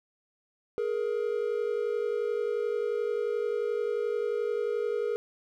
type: tone pair together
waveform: triangle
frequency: 420 / 471.4 Hz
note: G#4 / A#4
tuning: +19 / +19 cents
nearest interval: major second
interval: 200 cents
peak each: -28 dBFS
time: 0.78-5.16 s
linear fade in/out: 0 ms
effects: none